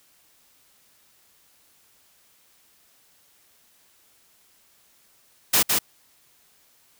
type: noise with echo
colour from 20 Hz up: white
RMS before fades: -18 dBFS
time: 5.53-5.63 s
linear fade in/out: 10 ms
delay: 160 ms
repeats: 1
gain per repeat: -3 dB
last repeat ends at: 5.79 s
effects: white hiss -60 dBFS RMS until 6.99 s